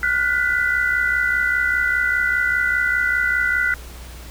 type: tone cluster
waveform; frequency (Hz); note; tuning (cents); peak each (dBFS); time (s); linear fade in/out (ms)
sine; 1430 / 1495 / 1988; F6 / F#6 / B6; +41 / +17 / +11; -21; 0.03-3.74; 2
effects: added 60 Hz sine -36 dBFS peak until 4.3 s + pink hiss -41 dBFS RMS until 4.3 s

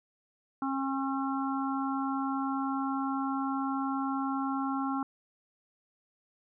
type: harmonic tone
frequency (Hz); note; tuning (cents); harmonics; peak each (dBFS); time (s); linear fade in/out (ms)
270.5; C#4; -42; 1 / 3 / 4 / 5; -31 / -36 / -37 / -38; 0.62-5.03; 2
effects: none

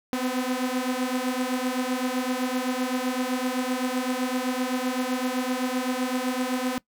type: beating tone pair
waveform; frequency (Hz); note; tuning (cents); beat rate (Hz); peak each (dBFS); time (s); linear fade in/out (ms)
sawtooth; 250 / 257.8; B3 / C4; +21 / -26; 7.8; -24; 0.13-6.78; 0
effects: noise-tail reverb RT60 0.1 s tail -21 dB re dry

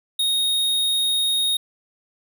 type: tone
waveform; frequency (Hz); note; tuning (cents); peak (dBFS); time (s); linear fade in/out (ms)
square; 3729; A#7; 0; -19; 0.19-1.57; 5
effects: none

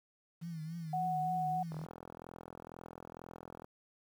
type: tone with vibrato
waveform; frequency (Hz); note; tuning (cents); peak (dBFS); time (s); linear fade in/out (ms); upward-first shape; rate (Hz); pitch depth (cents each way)
sine; 162.7; E3; -22; -39; 0.41-1.86; 20; triangle; 3.5; 100
type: tone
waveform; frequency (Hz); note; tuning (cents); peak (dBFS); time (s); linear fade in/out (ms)
sine; 740; F#5; 0; -32; 0.93-1.63; 5
type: click train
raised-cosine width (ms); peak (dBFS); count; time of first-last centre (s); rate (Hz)
1; -33; 82; 1.72-3.644; 42.1
effects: high-pass 80 Hz 12 dB/octave + 10-bit

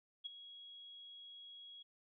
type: tone with ADSR envelope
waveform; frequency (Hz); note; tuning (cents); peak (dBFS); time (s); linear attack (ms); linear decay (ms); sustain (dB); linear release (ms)
sine; 3316; G#7; -3; -39; 0.24-1.83; 21; 13; -13; 11
effects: none

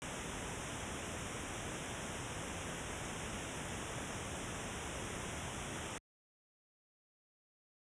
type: band-stop noise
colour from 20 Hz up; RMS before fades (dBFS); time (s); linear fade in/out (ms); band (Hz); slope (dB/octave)
pink; -42; 0.02-5.98; 0; 3600 to 5500; 96
effects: high-pass 60 Hz 12 dB/octave + resampled to 22050 Hz

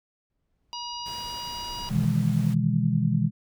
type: noise with exponential growth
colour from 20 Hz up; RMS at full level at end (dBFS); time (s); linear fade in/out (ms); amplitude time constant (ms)
brown; -37; 0.3-2.05; 0; 380
type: harmonic tone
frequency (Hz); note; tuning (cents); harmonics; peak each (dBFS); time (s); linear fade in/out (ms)
960; B5; -49; 1 / 3 / 4 / 5 / 6; -36 / -38 / -46 / -38 / -45; 0.73-1.89; 0
type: noise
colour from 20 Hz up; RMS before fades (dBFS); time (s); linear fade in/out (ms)
pink; -44; 1.05-2.55; 20
type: chord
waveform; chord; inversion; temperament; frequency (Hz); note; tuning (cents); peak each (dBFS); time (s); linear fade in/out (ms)
sine; E major seventh; second; just; 123.61 / 154.51 / 164.81 / 206; B2 / D#3 / E3 / G#3; +2 / -12 / 0 / -14; -26; 1.89-3.31; 50
effects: none

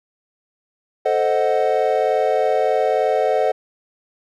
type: chord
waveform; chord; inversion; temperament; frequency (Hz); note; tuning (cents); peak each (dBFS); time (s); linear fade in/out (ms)
triangle; A diminished seventh; none; equal; 440 / 523.3 / 622.3 / 740; A4 / C5 / Eb5 / Gb5; 0 / 0 / 0 / 0; -19; 1.05-3.52; 10
effects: none

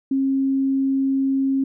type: tone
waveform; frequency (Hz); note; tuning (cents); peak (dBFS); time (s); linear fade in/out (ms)
sine; 270; C#4; -45; -17; 0.11-1.64; 5
effects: none

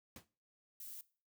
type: noise with exponential decay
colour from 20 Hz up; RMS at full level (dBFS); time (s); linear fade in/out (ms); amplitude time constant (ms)
pink; -47; 0.16-0.27; 2; 23
type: noise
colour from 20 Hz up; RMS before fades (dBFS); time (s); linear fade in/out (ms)
violet; -49; 0.8-1.01; 2
effects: noise-tail reverb RT60 0.4 s tail -20 dB re dry + high-pass 60 Hz 12 dB/octave

